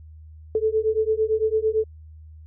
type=beating tone pair; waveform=sine; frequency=433 / 441.9 Hz; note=A4 / A4; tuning=-28 / +7 cents; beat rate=8.9 Hz; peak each=-22 dBFS; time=0.55-1.84 s; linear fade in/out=2 ms; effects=added 78 Hz sine -41 dBFS peak until 2.46 s